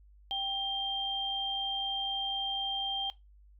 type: tone pair together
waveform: sine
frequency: 784 / 3176 Hz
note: G5 / G7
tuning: 0 / +22 cents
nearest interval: 2 octaves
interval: 2422 cents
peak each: -37 / -31 dBFS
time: 0.31-3.1 s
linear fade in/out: 0 ms
effects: noise-tail reverb RT60 0.2 s tail -19 dB re dry + added 50 Hz sine -55 dBFS peak until 3.59 s